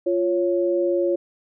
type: tone pair together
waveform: sine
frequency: 348.4 / 553.8 Hz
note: F4 / C#5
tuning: -4 / -2 cents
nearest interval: minor sixth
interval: 802 cents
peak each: -20 / -22 dBFS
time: 0.06-1.16 s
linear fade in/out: 10 ms
effects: none